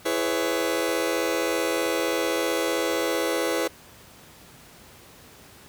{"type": "chord", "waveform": "sawtooth", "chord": "C# minor seventh", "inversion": "first", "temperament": "just", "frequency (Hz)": [332.6, 415.8, 498.9, 554.4], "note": ["E4", "G#4", "B4", "C#5"], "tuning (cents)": [16, 2, 17, 0], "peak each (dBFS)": [-24, -26, -23, -26], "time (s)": [0.05, 3.68], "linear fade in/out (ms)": 10, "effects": ["pink hiss -49 dBFS RMS until 5.68 s", "high-pass 60 Hz 12 dB/octave"]}